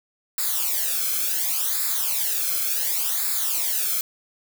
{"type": "noise with flanger", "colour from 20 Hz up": "blue", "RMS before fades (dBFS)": -24, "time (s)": [0.38, 4.01], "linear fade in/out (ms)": 2, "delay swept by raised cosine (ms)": [0.33, 1.08], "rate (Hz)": 0.69, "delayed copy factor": -0.85, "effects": []}